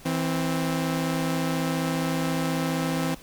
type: tone pair together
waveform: sawtooth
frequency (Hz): 163.1 / 262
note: E3 / C4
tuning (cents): -18 / +2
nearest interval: minor sixth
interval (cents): 820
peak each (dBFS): -23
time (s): 0.05-3.15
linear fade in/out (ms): 10
effects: pink hiss -48 dBFS RMS until 3.22 s